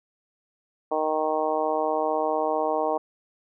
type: harmonic tone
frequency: 155.56 Hz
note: D#3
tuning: in tune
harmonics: 2 / 3 / 4 / 5 / 6 / 7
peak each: -33 / -28 / -27 / -28 / -31 / -33 dBFS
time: 0.91-2.98 s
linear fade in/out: 10 ms
effects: none